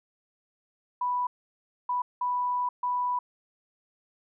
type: tone bursts at uneven times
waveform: sine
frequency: 987 Hz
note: B5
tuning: 1 cent flat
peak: -25 dBFS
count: 4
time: 1.01-1.27 / 1.89-2.02 / 2.21-2.69 / 2.83-3.19 s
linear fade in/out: 5 ms
effects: none